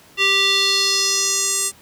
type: tone with band-pass filter sweep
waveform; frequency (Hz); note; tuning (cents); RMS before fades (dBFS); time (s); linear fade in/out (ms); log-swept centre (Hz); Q
square; 392; G4; 0; -18; 0.17-1.72; 50; 2900 to 8500; 3.1
effects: pink hiss -48 dBFS RMS until 1.81 s + high-pass 100 Hz 12 dB/octave